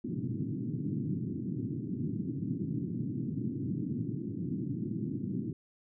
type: band-pass noise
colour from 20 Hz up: pink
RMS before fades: -35 dBFS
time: 0.04-5.53 s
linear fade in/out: 5 ms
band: 110 to 330 Hz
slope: 48 dB/octave
effects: none